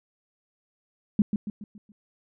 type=tone with echo; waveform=sine; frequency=207.7 Hz; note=G#3; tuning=in tune; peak=-15 dBFS; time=1.19-1.22 s; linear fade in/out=2 ms; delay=140 ms; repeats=5; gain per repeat=-7 dB; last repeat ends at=1.92 s; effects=none